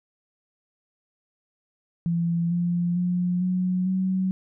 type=tone with pitch steps; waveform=sine; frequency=169.5 / 173.86 / 178.34 / 182.93 / 187.64 Hz; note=E3 / F3 / F3 / F#3 / F#3; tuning=+49 / -7 / +37 / -19 / +25 cents; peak=-21 dBFS; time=2.06-4.31 s; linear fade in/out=0 ms; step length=450 ms; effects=none